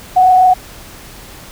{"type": "tone with frequency modulation", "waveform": "sine", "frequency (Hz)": 740, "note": "F#5", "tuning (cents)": 0, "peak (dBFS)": -5, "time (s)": [0.16, 0.54], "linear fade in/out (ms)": 10, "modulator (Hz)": 26.7, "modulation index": 0.48, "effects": ["pink hiss -35 dBFS RMS until 1.51 s"]}